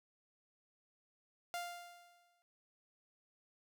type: tone with exponential decay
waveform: sawtooth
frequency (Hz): 698.5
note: F5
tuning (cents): 0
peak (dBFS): -34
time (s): 1.54-2.42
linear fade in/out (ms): 0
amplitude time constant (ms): 190
effects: none